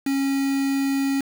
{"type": "tone with quantisation", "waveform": "triangle", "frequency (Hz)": 273.9, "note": "C#4", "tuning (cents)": -21, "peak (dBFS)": -18, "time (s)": [0.06, 1.21], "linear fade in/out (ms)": 5, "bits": 5, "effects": []}